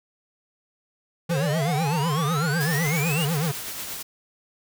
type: tone with vibrato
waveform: square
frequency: 155.2 Hz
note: D#3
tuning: 4 cents flat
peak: -23 dBFS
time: 1.29-3.52 s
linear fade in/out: 10 ms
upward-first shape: triangle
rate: 8 Hz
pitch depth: 230 cents each way
type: exponential sweep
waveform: square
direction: up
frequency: 505 to 2907 Hz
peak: -28 dBFS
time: 1.31-3.25 s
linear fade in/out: 0 ms
type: noise with tremolo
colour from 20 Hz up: white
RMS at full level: -32 dBFS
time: 2.6-4.03 s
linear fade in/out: 10 ms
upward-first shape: triangle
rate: 8.5 Hz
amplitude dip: 35%
effects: none